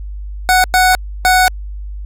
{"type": "tone bursts at uneven times", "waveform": "25% pulse", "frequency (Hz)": 740, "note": "F#5", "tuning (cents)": 0, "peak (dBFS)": -4, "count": 3, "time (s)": [[0.49, 0.64], [0.74, 0.95], [1.25, 1.48]], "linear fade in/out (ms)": 0, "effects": ["added 50 Hz sine -23 dBFS peak until 2.05 s", "AAC 64 kbps"]}